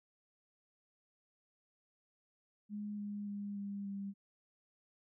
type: tone with pitch steps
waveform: sine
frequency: 207.7 / 205.3 / 203 / 200.6 / 198.32 Hz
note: G#3 / G#3 / G#3 / G3 / G3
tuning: 0 / -20 / -39 / +40 / +20 cents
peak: -39 dBFS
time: 2.69-4.14 s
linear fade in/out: 50 ms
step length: 290 ms
effects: none